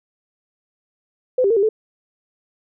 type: tone with pitch steps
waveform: sine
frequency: 508 / 395.6 / 458.4 / 395.6 / 435.8 Hz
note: B4 / G4 / A#4 / G4 / A4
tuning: +49 / +16 / -29 / +16 / -17 cents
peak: -13 dBFS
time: 1.38-1.69 s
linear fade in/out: 5 ms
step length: 62 ms
effects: none